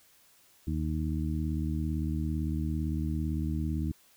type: harmonic tone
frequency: 77.78 Hz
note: D#2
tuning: in tune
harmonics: 1 / 2 / 3 / 4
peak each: -31 / -34 / -36 / -37 dBFS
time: 0.67-3.92 s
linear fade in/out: 5 ms
effects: white hiss -62 dBFS RMS until 4.16 s